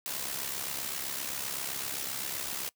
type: noise with amplitude modulation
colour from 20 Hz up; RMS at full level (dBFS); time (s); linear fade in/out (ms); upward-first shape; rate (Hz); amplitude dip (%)
white; -33; 0.06-2.69; 0; sine; 67.7; 60
effects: noise-tail reverb RT60 0.1 s tail -22 dB re dry + high-pass 80 Hz 12 dB/octave